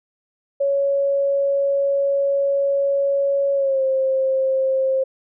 sine tone with pitch glide, 557 to 530.3 Hz, C#5 to C5, +8 to +23 cents, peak -16 dBFS, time 0.6-5.04 s, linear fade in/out 10 ms, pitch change -85 cents, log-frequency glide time 3.54-3.83 s, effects none

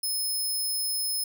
10% pulse tone, 5180 Hz, E8, 31 cents flat, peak -21 dBFS, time 0.03-1.24 s, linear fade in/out 5 ms, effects none

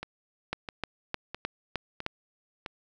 two click trains, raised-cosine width 0.3 ms, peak -14 / -20 dBFS, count 6 / 5, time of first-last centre 0.53-2.064 / 0.03-2.662 s, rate 3.26 / 1.52 Hz, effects none

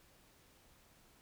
silence, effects pink hiss -66 dBFS RMS until 1.21 s

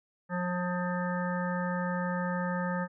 harmonic tone with a mistuned harmonic, 178.7 Hz, F3, 40 cents sharp, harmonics 1 / 3 / 5 / 7 / 9 / 10, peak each -31 / -36 / -38 / -39 / -41 / -41 dBFS, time 0.29-2.88 s, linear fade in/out 50 ms, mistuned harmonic 9, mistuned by -26 cents, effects none

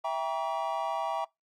triangle chord, E diminished seventh, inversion none, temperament just, 659.3 / 791.1 / 949.3 / 1139.2 Hz, E5 / G5 / Bb5 / Db6, 0 / +16 / +31 / +47 cents, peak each -32 / -32 / -32 / -35 dBFS, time 0.04-1.25 s, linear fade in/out 10 ms, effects noise-tail reverb RT60 0.2 s tail -25 dB re dry + Opus 48 kbps

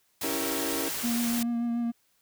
white noise, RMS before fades -33 dBFS, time 0.21-1.43 s, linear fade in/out 5 ms
35% pulse chord, C# diminished seventh, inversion none, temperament equal, 277.2 / 329.6 / 392 / 466.2 Hz, C#4 / E4 / G4 / Bb4, 0 / 0 / 0 / 0 cents, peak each -33 / -33 / -37 / -35 dBFS, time 0.23-0.89 s, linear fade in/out 5 ms
triangle tone with vibrato, 235.7 Hz, A#3, 19 cents sharp, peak -24 dBFS, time 1.03-1.92 s, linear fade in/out 20 ms, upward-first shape triangle, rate 6.9 Hz, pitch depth 23 cents each way
effects white hiss -69 dBFS RMS until 2.21 s

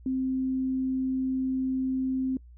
sine tone, 261.3 Hz, C4, 2 cents flat, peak -25 dBFS, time 0.06-2.37 s, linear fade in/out 2 ms, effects noise-tail reverb RT60 0.1 s tail -24 dB re dry + added 60 Hz sine -47 dBFS peak until 2.57 s

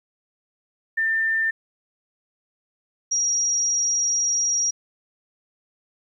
sine tone pair in turn, 1793 / 5692 Hz, A6 / F8, +32 / +32 cents, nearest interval octave + minor sixth, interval 2000 cents, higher second, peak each -19 dBFS, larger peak neither, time 0.97-1.51 / 3.11-4.71 s, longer second, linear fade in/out 10 ms, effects 10-bit

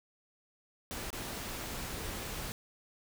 pink noise with dropouts, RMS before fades -40 dBFS, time 0.91-2.52 s, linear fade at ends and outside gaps 0 ms, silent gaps 1.104-1.129 s, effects none

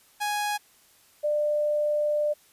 sawtooth / sine tone pair in turn, 830.6 / 595.7 Hz, G#5 / D5, 0 / +24 cents, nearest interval tritone, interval 576 cents, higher first, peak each -22 dBFS, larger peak neither, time 0.2-0.58 / 1.23-2.34 s, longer second, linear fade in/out 20 ms, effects white hiss -59 dBFS RMS until 2.52 s + resampled to 32000 Hz

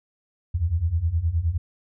sine beating tone pair, 77.78 / 87.38 Hz, D#2 / F2, 0 / +1 cents, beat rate 9.6 Hz, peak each -25 / -22 dBFS, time 0.54-1.58 s, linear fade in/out 10 ms, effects none

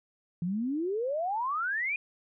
sine exponential sweep, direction up, 165.2 to 2488 Hz, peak -28 dBFS, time 0.42-1.96 s, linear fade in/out 2 ms, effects none

